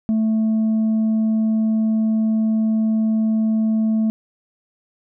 sine tone with tanh clipping, 220 Hz, A3, in tune, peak -16 dBFS, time 0.09-4.1 s, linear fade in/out 0 ms, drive 2 dB, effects none

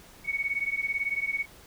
sine beating tone pair, 2217 / 2235 Hz, C#7 / C#7, 0 / +14 cents, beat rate 18 Hz, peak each -30 dBFS, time 0.24-1.46 s, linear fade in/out 50 ms, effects pink hiss -52 dBFS RMS until 1.66 s

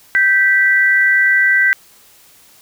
sine tone pair together, 1561.2 / 1967 Hz, G6 / B6, -8 / -7 cents, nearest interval major third, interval 401 cents, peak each -12 dBFS, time 0.15-1.73 s, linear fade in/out 0 ms, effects white hiss -47 dBFS RMS until 2.61 s

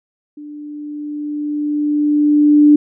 sine tone with level ramp, 296 Hz, D4, 14 cents sharp, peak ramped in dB -30 to -4 dBFS, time 0.37-2.76 s, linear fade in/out 5 ms, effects none

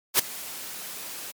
white noise with ADSR envelope, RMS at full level -17 dBFS, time 0.14-1.32 s, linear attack 52 ms, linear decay 6 ms, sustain -20 dB, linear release 17 ms, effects high-pass 150 Hz 12 dB/octave + MP3 96 kbps

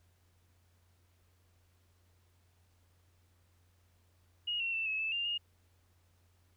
sine tone with pitch steps, 2876 / 2724 / 2668 / 2582 / 2626 / 2795 / 2847 Hz, F#7 / F7 / E7 / E7 / E7 / F7 / F7, -50 / -44 / +20 / -37 / -7 / +1 / +33 cents, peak -32 dBFS, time 4.47-5.38 s, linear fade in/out 10 ms, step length 130 ms, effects added 88 Hz sine -67 dBFS peak until 6.56 s + pink hiss -74 dBFS RMS until 6.56 s

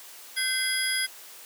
sine tone cluster, 1540 / 2056 / 3319 / 4950 / 11170 Hz, G6 / C7 / G#7 / D#8 / F9, -31 / -31 / -2 / -10 / -1 cents, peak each -31 dBFS, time 0.36-1.07 s, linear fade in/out 20 ms, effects white hiss -46 dBFS RMS until 1.45 s + high-pass 400 Hz 12 dB/octave

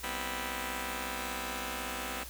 5% pulse chord, C major seventh, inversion second, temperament just, 196.22 / 245.3 / 261.6 / 327 Hz, G3 / B3 / C4 / E4, +2 / -12 / 0 / -14 cents, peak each -32 / -29 / -30 / -32 dBFS, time 0.03-2.24 s, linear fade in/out 10 ms, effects added 60 Hz sine -47 dBFS peak until 2.29 s + white hiss -47 dBFS RMS until 2.29 s

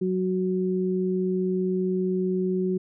sine tone pair together, 185.32 / 370 Hz, F#3 / F#4, +3 / 0 cents, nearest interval octave, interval 1197 cents, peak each -25 dBFS, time 0.01-2.78 s, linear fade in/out 10 ms, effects none

